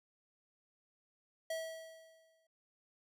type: tone with exponential decay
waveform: square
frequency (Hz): 648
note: E5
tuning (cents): -30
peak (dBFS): -36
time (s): 1.5-2.47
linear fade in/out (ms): 5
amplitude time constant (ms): 210
effects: none